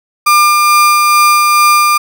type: tone with tremolo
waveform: 35% pulse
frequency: 1200 Hz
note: D6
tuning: 37 cents sharp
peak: -3 dBFS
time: 0.26-1.98 s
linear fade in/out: 10 ms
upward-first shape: sine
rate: 2.3 Hz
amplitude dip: 25%
effects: none